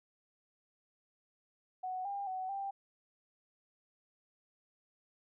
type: tone with pitch steps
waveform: sine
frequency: 742 / 800 / 749 / 789 Hz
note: F#5 / G5 / F#5 / G5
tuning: +5 / +35 / +21 / +11 cents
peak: -36 dBFS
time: 1.83-2.71 s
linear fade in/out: 10 ms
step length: 220 ms
effects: none